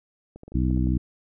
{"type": "clicks", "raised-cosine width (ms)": 2, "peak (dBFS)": -29, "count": 7, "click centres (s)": [0.36, 0.434, 0.48, 0.52, 0.707, 0.773, 0.87]}
{"type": "harmonic tone", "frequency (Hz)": 63, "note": "B1", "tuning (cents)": 35, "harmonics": [1, 2, 3, 4, 5], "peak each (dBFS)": [-23, -26, -28, -29, -30], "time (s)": [0.54, 0.98], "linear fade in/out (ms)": 10}
{"effects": []}